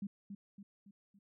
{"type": "tone with echo", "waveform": "sine", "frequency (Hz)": 200, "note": "G3", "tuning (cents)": 35, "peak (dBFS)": -37, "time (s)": [0.02, 0.07], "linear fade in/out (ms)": 5, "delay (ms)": 280, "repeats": 4, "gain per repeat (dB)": -6, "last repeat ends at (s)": 1.19, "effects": []}